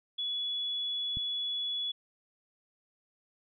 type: tone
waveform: sine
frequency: 3400 Hz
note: G#7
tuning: 40 cents sharp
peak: -31 dBFS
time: 0.18-1.92 s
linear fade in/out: 10 ms
type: click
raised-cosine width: 5 ms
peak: -28 dBFS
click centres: 1.171 s
effects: none